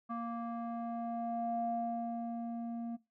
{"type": "tone with low-pass filter sweep", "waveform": "square", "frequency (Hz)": 233.1, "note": "A#3", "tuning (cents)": 0, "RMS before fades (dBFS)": -38, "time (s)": [0.09, 2.97], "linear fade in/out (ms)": 20, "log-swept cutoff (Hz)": [1100, 480], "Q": 5.8, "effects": ["noise-tail reverb RT60 0.2 s tail -18 dB re dry"]}